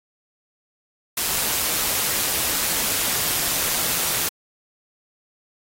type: noise with amplitude modulation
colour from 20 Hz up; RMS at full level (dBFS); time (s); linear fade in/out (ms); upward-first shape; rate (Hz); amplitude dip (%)
white; -21; 1.17-4.29; 5; sine; 160; 40
effects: AAC 48 kbps